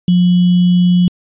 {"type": "tone with sample-and-hold", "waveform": "sine", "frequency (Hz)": 178.3, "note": "F3", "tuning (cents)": 36, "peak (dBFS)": -7, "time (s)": [0.08, 1.08], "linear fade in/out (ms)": 2, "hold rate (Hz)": 3150, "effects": ["resampled to 8000 Hz"]}